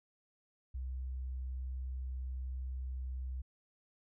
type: tone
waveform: sine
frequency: 64.2 Hz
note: C2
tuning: 32 cents flat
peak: -37 dBFS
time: 0.74-3.42 s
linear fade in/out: 10 ms
effects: none